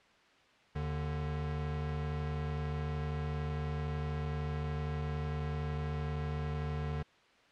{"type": "tone pair together", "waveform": "square", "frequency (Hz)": [77.43, 148.3], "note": ["D#2", "D3"], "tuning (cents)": [-8, 17], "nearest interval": "major seventh", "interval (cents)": 1125, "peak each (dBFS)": [-38, -37], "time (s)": [0.75, 7.03], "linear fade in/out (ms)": 10, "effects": ["white hiss -63 dBFS RMS until 7.51 s", "low-pass 3000 Hz 12 dB/octave"]}